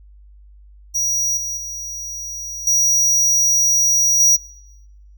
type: tone with level steps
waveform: square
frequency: 5780 Hz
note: F#8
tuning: 41 cents flat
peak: -17 / -23 / -27 / -13 / -10 dBFS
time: 0.94-4.37 s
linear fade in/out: 20 ms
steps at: 1.37 / 1.57 / 2.67 / 4.2 s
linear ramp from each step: 2 ms
effects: noise-tail reverb RT60 1.0 s tail -24 dB re dry + added 50 Hz sine -42 dBFS peak until 5.17 s